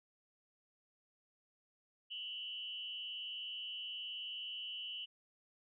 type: tone with amplitude modulation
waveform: sine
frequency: 2960 Hz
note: F#7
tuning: in tune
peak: -38 dBFS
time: 2.1-5.06 s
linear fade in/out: 20 ms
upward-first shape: sine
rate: 219 Hz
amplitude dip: 80%
effects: none